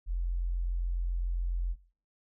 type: tone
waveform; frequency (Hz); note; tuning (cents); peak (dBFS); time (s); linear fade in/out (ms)
sine; 43.65; F1; 0; -28; 0.06-1.76; 50
effects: noise-tail reverb RT60 0.4 s tail -18 dB re dry